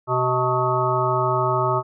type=harmonic tone with a mistuned harmonic; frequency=126.7 Hz; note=B2; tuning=45 cents sharp; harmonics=1 / 3 / 5 / 7 / 9 / 10; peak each=-25 / -25 / -25 / -25 / -25 / -25 dBFS; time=0.07-1.83 s; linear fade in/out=50 ms; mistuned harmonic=9; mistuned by=-52 cents; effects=none